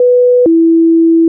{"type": "tone pair in turn", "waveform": "sine", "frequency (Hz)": [493.9, 329.6], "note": ["B4", "E4"], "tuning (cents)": [0, 0], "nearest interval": "perfect fifth", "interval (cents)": 700, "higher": "first", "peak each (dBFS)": -4, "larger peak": "neither", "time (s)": [[0, 0.46], [0.46, 1.28]], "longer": "second", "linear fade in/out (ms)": 2, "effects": []}